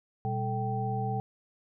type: tone cluster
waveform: sine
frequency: 121 / 197.2 / 437.5 / 778 Hz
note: B2 / G3 / A4 / G5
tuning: -35 / +11 / -10 / -13 cents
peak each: -31 / -37 / -38 / -33 dBFS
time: 0.25-1.2 s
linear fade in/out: 0 ms
effects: none